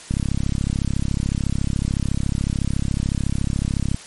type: click train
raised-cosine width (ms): 5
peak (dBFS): -9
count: 131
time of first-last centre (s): 0.11-3.945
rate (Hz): 33.9
effects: white hiss -40 dBFS RMS until 4.06 s + MP3 48 kbps